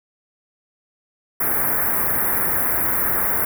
white band-stop noise, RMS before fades -20 dBFS, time 1.4-3.45 s, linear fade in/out 5 ms, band 2000 to 11000 Hz, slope 48 dB/octave, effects none

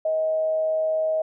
sine tone with amplitude modulation, 632 Hz, D#5, 27 cents sharp, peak -19 dBFS, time 0.05-1.22 s, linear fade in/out 5 ms, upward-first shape sine, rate 164 Hz, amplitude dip 25%, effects none

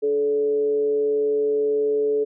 sine tone with frequency modulation, 430.8 Hz, A4, 37 cents flat, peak -18 dBFS, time 0.02-2.25 s, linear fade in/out 20 ms, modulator 141 Hz, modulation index 0.29, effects none

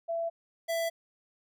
sine / square tone pair in turn, 669 / 664.8 Hz, E5 / E5, +25 / +15 cents, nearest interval unison, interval 10 cents, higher first, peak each -29 / -29 dBFS, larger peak neither, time 0.08-0.3 / 0.68-0.9 s, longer neither, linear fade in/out 20 ms, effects none

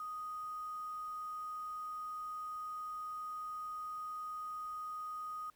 sine tone with quantisation, 1244.5 Hz, D#6, in tune, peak -40 dBFS, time 0-5.5 s, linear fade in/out 2 ms, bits 10, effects pink hiss -71 dBFS RMS until 5.55 s

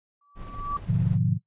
sine tone with exponential growth, 1152 Hz, D6, 34 cents flat, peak -23 dBFS, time 0.21-0.77 s, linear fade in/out 5 ms, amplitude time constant 120 ms
brown noise with tremolo, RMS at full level -37 dBFS, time 0.35-1.19 s, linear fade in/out 50 ms, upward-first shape square, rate 17 Hz, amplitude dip 30%
sine chord, G# diminished seventh, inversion none, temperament equal, 103.83 / 123.47 / 146.83 / 174.61 Hz, G#2 / B2 / D3 / F3, 0 / 0 / 0 / 0 cents, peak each -26 dBFS, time 0.86-1.39 s, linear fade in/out 50 ms
effects noise-tail reverb RT60 0.1 s tail -18 dB re dry + resampled to 8000 Hz

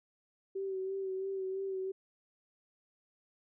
sine tone with vibrato, 383.4 Hz, G4, 38 cents flat, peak -34 dBFS, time 0.55-1.92 s, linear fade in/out 10 ms, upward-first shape sine, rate 3 Hz, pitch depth 30 cents each way, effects none

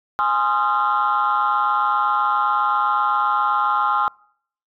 sine chord, F minor seventh, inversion first, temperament equal with one note detuned, 830.6 / 1046.5 / 1244.5 / 1372.1 Hz, Ab5 / C6 / Eb6 / F6, 0 / 0 / 0 / -31 cents, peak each -21 dBFS, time 0.19-4.08 s, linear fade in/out 0 ms, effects noise-tail reverb RT60 0.6 s tail -26 dB re dry + tanh soft clip ceiling -10 dBFS

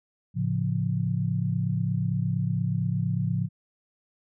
sine chord, A augmented, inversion none, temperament equal, 110 / 138.59 / 174.61 Hz, A2 / C#3 / E#3, 0 / 0 / 0 cents, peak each -28 dBFS, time 0.34-3.49 s, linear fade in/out 50 ms, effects none

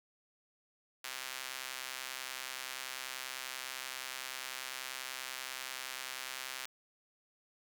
sawtooth tone with high-pass filter, 130.3 Hz, C3, 7 cents flat, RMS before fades -43 dBFS, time 1.04-6.66 s, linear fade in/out 5 ms, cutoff 1800 Hz, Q 0.71, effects none

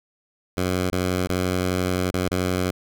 10% pulse tone with dropouts, 91.5 Hz, F#2, 19 cents flat, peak -13 dBFS, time 0.57-2.71 s, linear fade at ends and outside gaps 5 ms, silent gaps 0.901-0.922 / 1.272-1.292 / 2.111-2.14 / 2.286-2.311 s, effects none

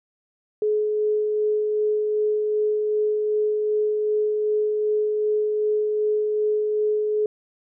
sine tone with tremolo, 424.5 Hz, G#4, 38 cents sharp, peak -18 dBFS, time 0.62-7.26 s, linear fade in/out 2 ms, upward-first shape sine, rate 2.6 Hz, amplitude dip 25%, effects none

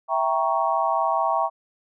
sine chord, E diminished seventh, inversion none, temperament equal with one note detuned, 659.3 / 784 / 937.7 / 1108.7 Hz, E5 / G5 / Bb5 / Db6, 0 / 0 / +10 / 0 cents, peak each -25 dBFS, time 0.08-1.5 s, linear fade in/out 50 ms, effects none

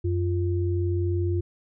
sine tone pair together, 91.43 / 348.2 Hz, F#2 / F4, -20 / -5 cents, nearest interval octave + major seventh, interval 2315 cents, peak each -23 / -28 dBFS, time 0.04-1.41 s, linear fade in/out 10 ms, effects none

